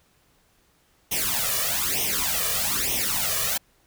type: noise with flanger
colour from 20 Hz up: white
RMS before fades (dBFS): -25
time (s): 1.11-3.58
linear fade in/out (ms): 10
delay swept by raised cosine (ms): 0.33 to 1.73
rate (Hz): 1.1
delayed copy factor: +0.9
effects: pink hiss -63 dBFS RMS until 3.86 s